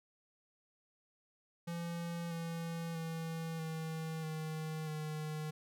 square tone with pitch steps, 170 / 166.69 / 163.45 / 160.27 / 157.16 / 154.1 Hz, F3 / E3 / E3 / E3 / D#3 / D#3, -46 / +20 / -14 / -48 / +18 / -16 cents, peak -39 dBFS, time 1.67-5.51 s, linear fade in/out 10 ms, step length 640 ms, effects none

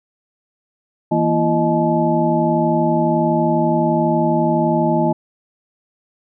sine tone cluster, 163.7 / 235.7 / 337.1 / 621 / 858 Hz, E3 / A#3 / E4 / D#5 / A5, -12 / +19 / +39 / -3 / -44 cents, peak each -20 dBFS, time 1.11-5.13 s, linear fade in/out 10 ms, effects none

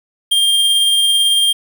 square tone with tremolo, 3200 Hz, G7, 35 cents sharp, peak -10 dBFS, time 0.31-1.53 s, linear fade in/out 10 ms, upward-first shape triangle, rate 18 Hz, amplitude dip 25%, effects 7-bit

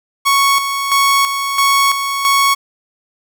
sawtooth tone with tremolo, 1108.7 Hz, C#6, in tune, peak -6 dBFS, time 0.25-2.55 s, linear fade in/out 20 ms, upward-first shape square, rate 1.5 Hz, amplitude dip 55%, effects none

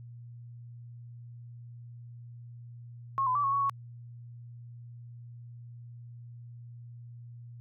sine tone with pitch steps, 1085 / 1013 / 1156 / 1099 / 1117 / 1108 Hz, C#6 / B5 / D6 / C#6 / C#6 / C#6, -37 / +44 / -28 / -15 / +13 / -1 cents, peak -25 dBFS, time 3.18-3.696 s, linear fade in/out 0 ms, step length 86 ms, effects added 119 Hz sine -44 dBFS peak until 7.6 s

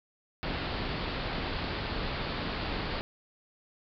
pink low-pass noise, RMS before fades -34 dBFS, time 0.43-3.01 s, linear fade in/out 0 ms, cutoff 4800 Hz, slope 96 dB/octave, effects none

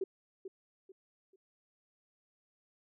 sine tone with echo, 382.2 Hz, G4, 44 cents flat, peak -31 dBFS, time 0.01-0.04 s, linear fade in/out 5 ms, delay 440 ms, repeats 3, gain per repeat -10 dB, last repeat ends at 1.36 s, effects none

